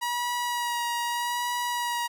sawtooth tone with vibrato, 960 Hz, B5, 49 cents flat, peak -23 dBFS, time 0.01-2.08 s, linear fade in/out 20 ms, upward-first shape sine, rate 0.81 Hz, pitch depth 18 cents each way, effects none

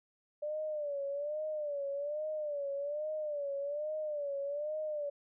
sine tone with vibrato, 587.3 Hz, D5, in tune, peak -34 dBFS, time 0.42-5.1 s, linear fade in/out 10 ms, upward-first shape sine, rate 1.2 Hz, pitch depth 93 cents each way, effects none

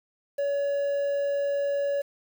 triangle tone with quantisation, 565 Hz, C#5, 33 cents sharp, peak -22 dBFS, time 0.38-2.02 s, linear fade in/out 10 ms, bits 8, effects none

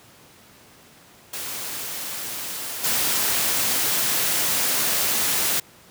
white noise with level steps, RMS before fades -31 / -22 dBFS, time 1.33-5.6 s, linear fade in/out 5 ms, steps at 2.83 s, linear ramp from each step 20 ms, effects pink hiss -50 dBFS RMS until 5.9 s + high-pass 100 Hz 12 dB/octave

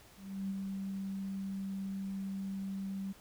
sine tone with ADSR envelope, 194.3 Hz, G3, 15 cents flat, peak -33 dBFS, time 0.16-3.13 s, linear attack 340 ms, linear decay 30 ms, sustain -3 dB, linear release 17 ms, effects pink hiss -59 dBFS RMS until 3.2 s

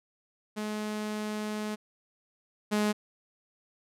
sawtooth tone pair in turn, 212.4 / 210.1 Hz, G#3 / G#3, +39 / +20 cents, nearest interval unison, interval 19 cents, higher first, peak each -28 / -21 dBFS, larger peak second, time 0.56-1.76 / 2.71-2.93 s, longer first, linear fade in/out 20 ms, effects low-pass 12000 Hz 12 dB/octave

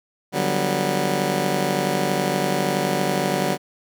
15% pulse chord, G major seventh, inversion second, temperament just, 147 / 183.75 / 196 / 245 Hz, D3 / F#3 / G3 / B3, +2 / -12 / 0 / -14 cents, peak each -20 / -19 / -20 / -22 dBFS, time 0.32-3.58 s, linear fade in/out 50 ms, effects none

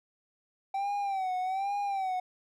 triangle tone with vibrato, 773 Hz, G5, 24 cents flat, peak -27 dBFS, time 0.74-2.2 s, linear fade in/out 5 ms, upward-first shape sine, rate 1.2 Hz, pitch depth 89 cents each way, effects none

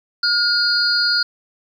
sine tone cluster, 1431 / 4296 / 4781 Hz, F6 / C8 / D8, +42 / +45 / +30 cents, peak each -19 dBFS, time 0.23-1.23 s, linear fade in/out 5 ms, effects 8-bit

